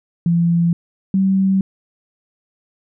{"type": "tone pair in turn", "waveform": "sine", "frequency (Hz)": [170, 192.13], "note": ["F3", "G3"], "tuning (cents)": [-46, -35], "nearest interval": "major second", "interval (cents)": 211, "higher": "second", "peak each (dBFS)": -12, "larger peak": "neither", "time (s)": [[0.26, 0.73], [1.14, 1.61]], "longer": "neither", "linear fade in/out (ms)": 2, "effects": []}